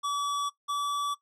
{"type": "tone pair in turn", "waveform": "square", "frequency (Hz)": [1145, 1149.8], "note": ["D6", "D6"], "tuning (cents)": [-44, -37], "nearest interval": "unison", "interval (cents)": 7, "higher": "second", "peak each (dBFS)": -28, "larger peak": "neither", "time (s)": [[0.03, 0.5], [0.68, 1.15]], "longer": "neither", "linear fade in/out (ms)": 20, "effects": ["noise-tail reverb RT60 0.1 s tail -18 dB re dry", "low-pass 9000 Hz 12 dB/octave"]}